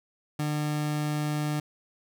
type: tone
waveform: 30% pulse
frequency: 150 Hz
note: D3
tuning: 37 cents sharp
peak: -24 dBFS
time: 0.39-1.6 s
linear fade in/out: 5 ms
effects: none